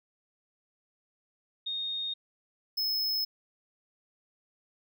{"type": "tone pair in turn", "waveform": ["sine", "square"], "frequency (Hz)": [3700, 5186], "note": ["A#7", "E8"], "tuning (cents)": [-14, -29], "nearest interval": "tritone", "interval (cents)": 585, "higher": "second", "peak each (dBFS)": [-31, -28], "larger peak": "second", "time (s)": [[1.66, 2.14], [2.77, 3.25]], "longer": "neither", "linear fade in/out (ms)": 10, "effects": []}